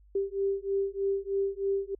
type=beating tone pair; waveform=sine; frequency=392 / 395.2 Hz; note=G4 / G4; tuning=0 / +14 cents; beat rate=3.2 Hz; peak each=-30 dBFS; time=0.15-1.95 s; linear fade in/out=5 ms; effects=added 50 Hz sine -55 dBFS peak until 1.99 s